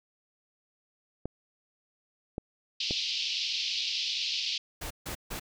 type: clicks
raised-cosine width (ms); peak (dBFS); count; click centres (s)
2; -20; 3; 1.256 / 2.381 / 2.909
type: band-pass noise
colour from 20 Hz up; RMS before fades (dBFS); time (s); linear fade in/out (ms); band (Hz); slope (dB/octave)
white; -32; 2.8-4.58; 5; 2600 to 5100; 48
type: noise bursts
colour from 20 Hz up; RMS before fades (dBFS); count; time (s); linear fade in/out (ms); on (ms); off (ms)
pink; -37; 3; 4.81-5.398; 10; 96; 150
effects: none